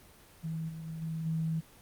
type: tone with level steps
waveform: sine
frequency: 161.1 Hz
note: E3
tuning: 39 cents flat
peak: -33 / -39 / -37 / -33 / -29 dBFS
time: 0.43-1.61 s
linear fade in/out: 20 ms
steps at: 0.68 / 0.85 / 1.01 / 1.25 s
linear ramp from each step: 20 ms
effects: pink hiss -57 dBFS RMS until 1.81 s + Opus 24 kbps